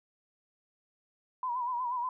sine tone with vibrato, 985 Hz, B5, 5 cents flat, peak -30 dBFS, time 1.43-2.09 s, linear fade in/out 2 ms, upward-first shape sine, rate 8.3 Hz, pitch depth 72 cents each way, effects none

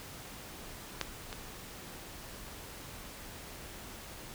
clicks, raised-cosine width 0.2 ms, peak -14 / -23 dBFS, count 2, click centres 1.013 / 1.328 s, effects pink hiss -47 dBFS RMS until 4.34 s

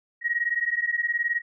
sine beating tone pair, 1884 / 1903 Hz, A#6 / A#6, +18 / +35 cents, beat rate 19 Hz, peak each -26 dBFS, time 0.21-1.42 s, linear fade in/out 50 ms, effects none

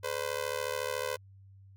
sawtooth tone with amplitude modulation, 507 Hz, B4, 45 cents sharp, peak -24 dBFS, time 0.03-1.17 s, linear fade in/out 20 ms, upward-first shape sine, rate 73.9 Hz, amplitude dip 100%, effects added 97 Hz sine -52 dBFS peak until 1.76 s

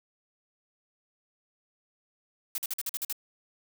blue noise bursts, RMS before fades -32 dBFS, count 8, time 2.55-3.127 s, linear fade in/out 2 ms, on 31 ms, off 47 ms, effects none

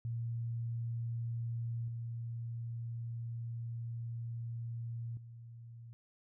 sine tone with level steps, 116.54 Hz, A#2, in tune, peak -35 / -38 / -48 dBFS, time 0.05-5.93 s, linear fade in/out 0 ms, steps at 1.88 / 5.17 s, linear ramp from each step 2 ms, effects none

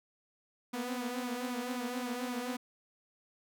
sawtooth tone with flanger, 246.9 Hz, B3, in tune, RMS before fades -37 dBFS, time 0.73-2.57 s, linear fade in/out 10 ms, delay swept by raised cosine 0.82 to 6.62 ms, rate 3.8 Hz, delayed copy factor +0.6, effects none

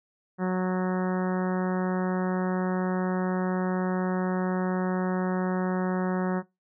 harmonic tone, 184.2 Hz, F#3, 7 cents flat, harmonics 1 / 2 / 3 / 4 / 5 / 6 / 7 / 8 / 9 / 10, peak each -25 / -31 / -35 / -37 / -39 / -41 / -42 / -43 / -44 / -45 dBFS, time 0.38-6.43 s, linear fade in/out 50 ms, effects noise-tail reverb RT60 0.2 s tail -20 dB re dry

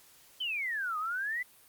sine exponential two-way sweep, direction down then up, 3133 to 1211 to 2033 Hz, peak -31 dBFS, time 0.4-1.43 s, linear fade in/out 10 ms, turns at 0.98 s, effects white hiss -59 dBFS RMS until 1.68 s + Opus 48 kbps

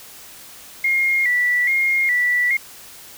sine tone with vibrato, 2047 Hz, C7, 38 cents flat, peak -15 dBFS, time 0.84-2.57 s, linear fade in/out 5 ms, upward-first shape square, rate 1.2 Hz, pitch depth 74 cents each way, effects white hiss -41 dBFS RMS until 3.17 s

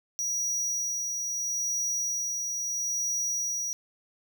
square tone with tremolo, 5790 Hz, F#8, 38 cents flat, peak -27 dBFS, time 0.19-3.73 s, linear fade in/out 0 ms, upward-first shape sine, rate 0.76 Hz, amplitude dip 30%, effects none

